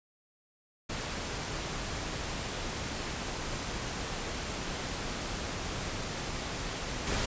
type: noise with level steps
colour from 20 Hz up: pink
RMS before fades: -36 / -31 dBFS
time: 0.89-7.26 s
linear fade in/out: 10 ms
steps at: 7.07 s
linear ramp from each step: 2 ms
effects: resampled to 16000 Hz